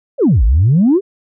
sine exponential two-way sweep, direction down then up, 618 to 49 to 420.3 Hz, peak -6 dBFS, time 0.18-1.01 s, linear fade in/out 50 ms, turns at 0.44 s, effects tanh soft clip ceiling -4 dBFS

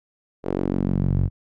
sawtooth tone with band-pass filter sweep, 46.6 Hz, F#1, 13 cents sharp, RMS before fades -22 dBFS, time 0.43-1.3 s, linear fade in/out 50 ms, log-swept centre 450 to 100 Hz, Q 1.7, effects none

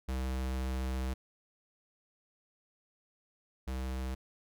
square tone pair in turn, 64.8 / 64.8 Hz, C2 / C2, -16 / -16 cents, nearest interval unison, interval 0 cents, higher neither, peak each -33 / -35 dBFS, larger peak first, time 0.08-1.14 / 3.67-4.15 s, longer first, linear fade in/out 10 ms, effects none

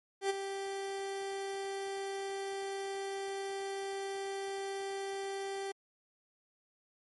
30% pulse tone with ADSR envelope, 392 Hz, G4, in tune, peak -25 dBFS, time 0.21-5.72 s, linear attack 89 ms, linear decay 18 ms, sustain -9 dB, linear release 8 ms, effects MP3 48 kbps

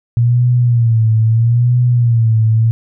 sine tone with vibrato, 116.8 Hz, A#2, 4 cents sharp, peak -8 dBFS, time 0.17-2.71 s, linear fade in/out 0 ms, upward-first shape sine, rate 0.77 Hz, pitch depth 93 cents each way, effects none

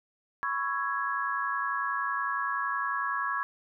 sine chord, C# minor seventh, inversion third, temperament just, 997.9 / 1108.7 / 1330.5 / 1663.1 Hz, B5 / C#6 / E6 / G#6, +18 / 0 / +16 / +2 cents, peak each -37 / -31 / -37 / -32 dBFS, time 0.43-3.43 s, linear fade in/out 0 ms, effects none

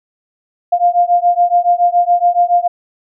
sine beating tone pair, 698.5 / 705.6 Hz, F5 / F5, 0 / +18 cents, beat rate 7.1 Hz, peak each -12 dBFS, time 0.72-2.68 s, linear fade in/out 10 ms, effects none

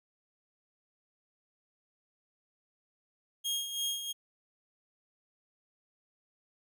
sawtooth tone with tremolo, 3252 Hz, G#7, 37 cents flat, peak -27 dBFS, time 3.44-4.13 s, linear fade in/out 20 ms, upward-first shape sine, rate 3 Hz, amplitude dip 60%, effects none

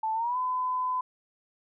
sine tone with pitch glide, 880 to 1010.9 Hz, A5 to B5, 0 to +40 cents, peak -26 dBFS, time 0.03-1.01 s, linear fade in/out 5 ms, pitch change +240 cents, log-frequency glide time 0.14-0.37 s, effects none

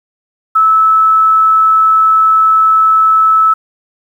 sine tone, 1305 Hz, E6, 18 cents flat, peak -5 dBFS, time 0.55-3.54 s, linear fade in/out 10 ms, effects 7-bit

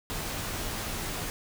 pink noise with comb filter, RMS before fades -34 dBFS, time 0.1-1.3 s, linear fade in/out 0 ms, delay 16 ms, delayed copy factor -0.5, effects none

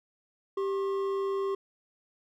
triangle tone pair together, 392 / 1078.4 Hz, G4 / C#6, 0 / -48 cents, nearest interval octave + tritone, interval 1752 cents, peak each -26 / -36 dBFS, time 0.57-1.55 s, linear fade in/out 5 ms, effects none

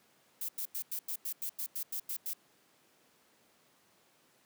violet noise bursts, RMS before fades -37 dBFS, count 12, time 0.41-2.335 s, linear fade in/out 5 ms, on 77 ms, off 91 ms, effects pink hiss -67 dBFS RMS until 4.45 s + high-pass 200 Hz 12 dB/octave

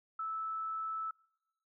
sine tone, 1311 Hz, E6, 10 cents flat, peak -35 dBFS, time 0.19-1.11 s, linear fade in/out 5 ms, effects noise-tail reverb RT60 1.0 s tail -25 dB re dry

